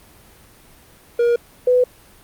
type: tone pair in turn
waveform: triangle / sine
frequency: 474.6 / 498.5 Hz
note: A#4 / B4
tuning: +31 / +16 cents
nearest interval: minor second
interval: 85 cents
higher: second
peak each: -11 dBFS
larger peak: neither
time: 1.19-1.36 / 1.67-1.84 s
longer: neither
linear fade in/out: 5 ms
effects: pink hiss -48 dBFS RMS until 2.23 s + Opus 32 kbps